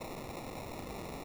violet noise with sample-and-hold, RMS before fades -43 dBFS, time 0-1.24 s, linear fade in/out 10 ms, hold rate 1575 Hz, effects none

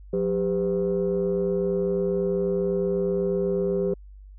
sine tone cluster, 180 / 397.9 / 506 Hz, F#3 / G4 / B4, -47 / +26 / +42 cents, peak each -27 / -23 / -27 dBFS, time 0.13-3.94 s, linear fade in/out 5 ms, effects tanh soft clip ceiling -15 dBFS + added 49 Hz sine -42 dBFS peak until 4.38 s

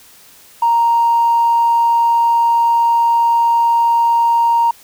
triangle tone with tanh clipping, 932.3 Hz, A#5, in tune, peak -9 dBFS, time 0.62-4.71 s, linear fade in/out 5 ms, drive 1 dB, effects white hiss -44 dBFS RMS until 4.83 s

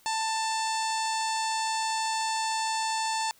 harmonic tone, 887 Hz, A5, 14 cents sharp, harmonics 1 / 2 / 3 / 4 / 5 / 6 / 7 / 8 / 9 / 10, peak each -28 / -38 / -39 / -41 / -37 / -41 / -45 / -39 / -44 / -44 dBFS, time 0.06-3.31 s, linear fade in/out 0 ms, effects white hiss -60 dBFS RMS until 3.39 s

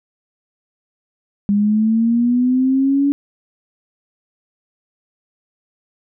sine linear sweep, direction up, 200.7 to 285 Hz, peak -12 dBFS, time 1.49-3.12 s, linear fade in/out 0 ms, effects none

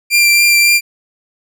sawtooth tone with vibrato, 2372 Hz, D7, 17 cents sharp, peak -4 dBFS, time 0.1-0.81 s, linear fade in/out 50 ms, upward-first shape triangle, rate 3.6 Hz, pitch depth 14 cents each way, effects none

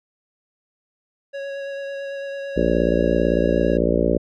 square tone with vibrato, 554.4 Hz, C#5, in tune, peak -28 dBFS, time 1.33-3.78 s, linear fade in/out 20 ms, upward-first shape sine, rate 9 Hz, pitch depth 11 cents each way
harmonic tone, 57.9 Hz, A#1, 11 cents flat, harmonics 1 / 3 / 4 / 5 / 6 / 7 / 8 / 9 / 10, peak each -25 / -25 / -25 / -25 / -25 / -25 / -25 / -25 / -25 dBFS, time 2.56-4.18 s, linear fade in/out 10 ms
effects low-pass 3000 Hz 12 dB/octave

